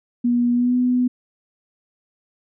sine tone with pitch glide, 241.3 to 248.9 Hz, B3 to B3, -40 to +14 cents, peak -15 dBFS, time 0.24-1.08 s, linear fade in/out 10 ms, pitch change +54 cents, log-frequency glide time 0.53-0.75 s, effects none

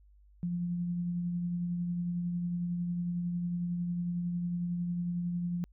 sine tone with tremolo, 174.61 Hz, F3, in tune, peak -29 dBFS, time 0.43-5.64 s, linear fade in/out 0 ms, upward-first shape triangle, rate 11 Hz, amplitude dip 30%, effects added 50 Hz sine -57 dBFS peak until 5.72 s

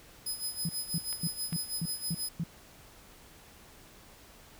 15% pulse tone with tremolo, 5040 Hz, D#8, 21 cents sharp, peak -26 dBFS, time 0.26-2.29 s, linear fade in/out 5 ms, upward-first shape sine, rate 6.2 Hz, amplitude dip 75%
sine tone bursts, 166.6 Hz, E3, 19 cents sharp, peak -29 dBFS, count 7, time 0.65-2.437 s, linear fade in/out 2 ms, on 41 ms, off 250 ms
clicks, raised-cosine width 0.3 ms, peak -28 dBFS, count 2, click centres 1.128 / 1.529 s
effects pink hiss -55 dBFS RMS until 4.59 s

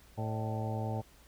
harmonic tone with a mistuned harmonic, 110.2 Hz, A2, 3 cents sharp, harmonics 1 / 2 / 3 / 4 / 5 / 6 / 7 / 8, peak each -34 / -41 / -46 / -45 / -44 / -45 / -42 / -46 dBFS, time 0.17-1.02 s, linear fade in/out 20 ms, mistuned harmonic 6, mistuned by -93 cents, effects added 59 Hz sine -61 dBFS peak until 1.27 s + pink hiss -61 dBFS RMS until 1.27 s

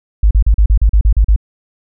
sine tone bursts, 51.91 Hz, G#1, in tune, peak -5 dBFS, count 10, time 0.23-1.362 s, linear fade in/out 5 ms, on 79 ms, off 38 ms, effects none

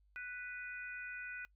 harmonic tone, 494.6 Hz, B4, 3 cents sharp, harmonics 3 / 4 / 5, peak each -44 / -52 / -48 dBFS, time 0.16-1.45 s, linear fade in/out 0 ms, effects noise-tail reverb RT60 0.1 s tail -23 dB re dry + added 50 Hz sine -67 dBFS peak until 1.55 s

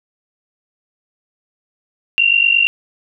sine tone pair together, 2734 / 2783 Hz, F7 / F7, -37 / -7 cents, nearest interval unison, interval 30 cents, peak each -13 dBFS, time 2.18-2.67 s, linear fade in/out 0 ms, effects none

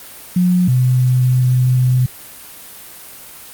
sine tone pair in turn, 180 / 126.8 Hz, F#3 / B2, -47 / +46 cents, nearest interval tritone, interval 607 cents, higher first, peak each -10 dBFS, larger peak neither, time 0.36-0.68 / 0.68-2.06 s, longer second, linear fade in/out 5 ms, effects white hiss -36 dBFS RMS until 3.53 s + Opus 32 kbps

